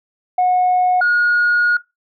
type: tone pair in turn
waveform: sine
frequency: 729 / 1440.4 Hz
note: F#5 / F#6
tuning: -26 / -47 cents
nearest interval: octave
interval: 1179 cents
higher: second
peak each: -10 dBFS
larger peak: neither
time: 0.38-1.01 / 1.01-1.77 s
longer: second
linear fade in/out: 5 ms
effects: noise-tail reverb RT60 0.2 s tail -20 dB re dry + tanh soft clip ceiling -9 dBFS